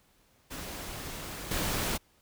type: noise with level steps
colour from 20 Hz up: pink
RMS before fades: -40 / -31 dBFS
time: 0.5-1.98 s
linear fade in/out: 20 ms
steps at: 1.51 s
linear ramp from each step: 5 ms
effects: pink hiss -66 dBFS RMS until 2.21 s